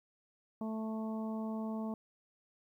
harmonic tone, 220 Hz, A3, in tune, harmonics 1 / 2 / 3 / 4 / 5, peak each -36 / -47 / -46 / -49 / -52 dBFS, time 0.61-1.94 s, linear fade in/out 2 ms, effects 12-bit

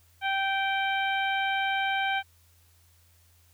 harmonic tone with a mistuned harmonic, 780 Hz, G5, 9 cents flat, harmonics 1 / 2 / 3 / 4 / 5, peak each -28 / -30 / -32 / -35 / -45 dBFS, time 0.21-2.23 s, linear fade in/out 50 ms, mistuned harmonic 5, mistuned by -45 cents, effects added 85 Hz sine -60 dBFS peak until 3.53 s + white hiss -64 dBFS RMS until 3.53 s

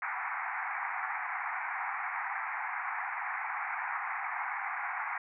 pink band-pass noise, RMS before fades -36 dBFS, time 0.02-5.18 s, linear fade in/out 2 ms, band 750 to 2300 Hz, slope 96 dB/octave, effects none

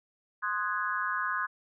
sine chord, Ab dominant seventh, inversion first, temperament equal, 1046.5 / 1244.5 / 1480 / 1661.2 Hz, C6 / Eb6 / Gb6 / Ab6, 0 / 0 / 0 / 0 cents, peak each -34 dBFS, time 0.42-1.47 s, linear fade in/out 20 ms, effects none

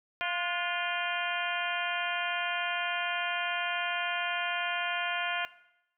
harmonic tone with a mistuned harmonic, 348.7 Hz, F4, 3 cents flat, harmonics 2 / 3 / 4 / 5 / 6 / 7 / 8 / 9, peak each -36 / -39 / -35 / -38 / -40 / -36 / -41 / -40 dBFS, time 0.21-5.45 s, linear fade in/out 0 ms, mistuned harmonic 4, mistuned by +54 cents, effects noise-tail reverb RT60 0.8 s tail -17 dB re dry

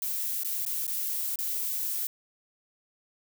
violet noise with dropouts, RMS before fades -31 dBFS, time 0.02-2.07 s, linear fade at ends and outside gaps 1 ms, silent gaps 0.434-0.447 / 0.651-0.663 / 0.867-0.878 / 1.358-1.388 s, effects none

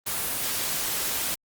white noise, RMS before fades -28 dBFS, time 0.06-1.35 s, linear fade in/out 10 ms, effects Opus 24 kbps

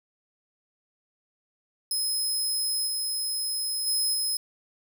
20% pulse tone with level steps, 5120 Hz, D#8, 49 cents sharp, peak -20 / -22 / -18 / -20 dBFS, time 1.91-4.37 s, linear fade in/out 2 ms, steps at 2.86 / 3.86 / 4.13 s, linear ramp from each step 20 ms, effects none

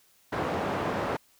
white band-pass noise, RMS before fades -30 dBFS, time 0.32-1.17 s, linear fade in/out 10 ms, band 100 to 920 Hz, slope 12 dB/octave, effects white hiss -63 dBFS RMS until 1.39 s

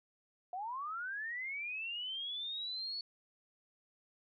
sine linear sweep, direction up, 698.5 to 4449 Hz, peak -38 dBFS, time 0.53-3.01 s, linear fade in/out 2 ms, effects none

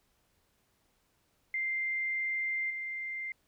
sine tone with level steps, 2093 Hz, C7, in tune, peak -30 / -35 dBFS, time 1.54-3.32 s, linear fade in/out 2 ms, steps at 2.7 s, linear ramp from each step 5 ms, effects pink hiss -73 dBFS RMS until 3.47 s

